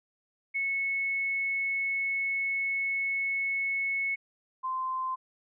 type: tone pair in turn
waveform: sine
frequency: 2200 / 1038.3 Hz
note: C#7 / C6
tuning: -14 / -14 cents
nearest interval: octave + minor second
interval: 1300 cents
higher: first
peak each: -27 / -29 dBFS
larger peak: first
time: 0.54-4.16 / 4.63-5.16 s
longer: first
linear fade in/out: 20 ms
effects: none